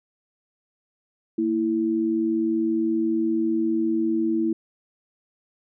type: tone pair together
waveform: sine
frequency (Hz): 228.7 / 328.5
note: A#3 / E4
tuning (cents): -33 / -6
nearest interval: tritone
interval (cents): 627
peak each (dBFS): -26 / -21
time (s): 1.38-4.53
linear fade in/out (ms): 5
effects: none